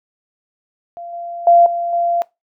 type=tone with level steps; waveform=sine; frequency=689 Hz; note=F5; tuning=24 cents flat; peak=-28 / -25 / -6 / -18 / -14 dBFS; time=0.97-2.22 s; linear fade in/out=0 ms; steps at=1.13 / 1.47 / 1.66 / 1.93 s; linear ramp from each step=2 ms; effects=noise-tail reverb RT60 0.2 s tail -21 dB re dry